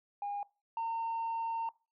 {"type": "tone pair in turn", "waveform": "sine", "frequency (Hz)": [813, 912.6], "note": ["G#5", "A#5"], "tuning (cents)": [-37, -37], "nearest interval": "major second", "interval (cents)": 200, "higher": "second", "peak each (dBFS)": [-33, -30], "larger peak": "second", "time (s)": [[0.22, 0.43], [0.77, 1.69]], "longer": "second", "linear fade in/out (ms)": 2, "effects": ["noise-tail reverb RT60 0.3 s tail -23 dB re dry", "tanh soft clip ceiling -31 dBFS"]}